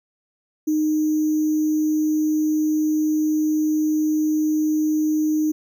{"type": "tone with sample-and-hold", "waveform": "sine", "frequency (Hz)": 308.1, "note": "D#4", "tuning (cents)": -17, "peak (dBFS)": -17, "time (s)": [0.67, 5.52], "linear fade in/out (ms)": 10, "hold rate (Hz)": 6300, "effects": []}